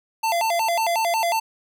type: tone with vibrato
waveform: square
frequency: 782 Hz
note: G5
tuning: 4 cents flat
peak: -20 dBFS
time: 0.23-1.4 s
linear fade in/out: 10 ms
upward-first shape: square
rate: 5.5 Hz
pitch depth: 230 cents each way
effects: none